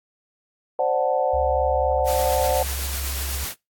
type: chord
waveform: sine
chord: D dominant seventh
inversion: third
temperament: equal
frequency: 523.3 / 587.3 / 740 / 880 Hz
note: C5 / D5 / F#5 / A5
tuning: 0 / 0 / 0 / 0 cents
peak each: -23 / -24 / -23 / -28 dBFS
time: 0.79-2.63 s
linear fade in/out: 2 ms
type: tone with vibrato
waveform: sine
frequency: 68.5 Hz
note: C#2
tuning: 20 cents flat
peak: -27 dBFS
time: 1.33-3.45 s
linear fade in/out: 10 ms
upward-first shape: sine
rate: 14 Hz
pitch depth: 10 cents each way
type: noise with tremolo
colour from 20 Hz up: white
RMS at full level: -29 dBFS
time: 2.05-3.55 s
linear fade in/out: 50 ms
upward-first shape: sine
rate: 8 Hz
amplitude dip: 25%
effects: noise-tail reverb RT60 0.2 s tail -24 dB re dry + AAC 64 kbps